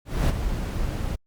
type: noise with ADSR envelope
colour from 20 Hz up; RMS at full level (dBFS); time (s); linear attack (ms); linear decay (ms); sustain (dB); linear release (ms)
brown; -18; 0.05-1.16; 240; 21; -9; 14
effects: Opus 48 kbps